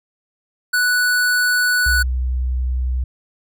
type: tone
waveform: square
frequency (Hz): 1480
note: F#6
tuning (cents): 0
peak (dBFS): -15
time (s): 0.73-2.03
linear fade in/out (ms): 10
type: tone with vibrato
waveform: sine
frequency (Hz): 63.1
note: B1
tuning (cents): +38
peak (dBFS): -17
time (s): 1.86-3.04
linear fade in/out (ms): 5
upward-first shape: sine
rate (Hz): 11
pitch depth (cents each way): 9
effects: none